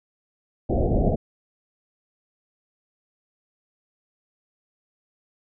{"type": "low-pass noise", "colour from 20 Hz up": "pink", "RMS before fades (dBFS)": -21, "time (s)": [0.69, 1.16], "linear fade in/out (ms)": 10, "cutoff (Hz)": 750, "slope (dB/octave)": 96, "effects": []}